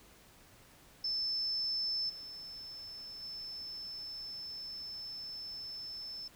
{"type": "tone with level steps", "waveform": "sine", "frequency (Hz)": 5274, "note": "E8", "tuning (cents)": 0, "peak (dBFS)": [-32, -44, -41], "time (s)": [1.04, 6.28], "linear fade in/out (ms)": 5, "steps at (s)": [2.09, 3.22], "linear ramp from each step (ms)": 10, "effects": ["pink hiss -60 dBFS RMS until 6.35 s"]}